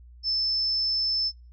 sine tone, 5270 Hz, E8, 1 cent flat, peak -23 dBFS, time 0.23-1.32 s, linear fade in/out 50 ms, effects noise-tail reverb RT60 0.3 s tail -21 dB re dry + added 60 Hz sine -46 dBFS peak until 1.52 s

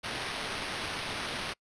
white noise with sample-and-hold, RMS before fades -36 dBFS, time 0.03-1.54 s, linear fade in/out 20 ms, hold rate 7350 Hz, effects noise-tail reverb RT60 0.1 s tail -26 dB re dry + resampled to 22050 Hz

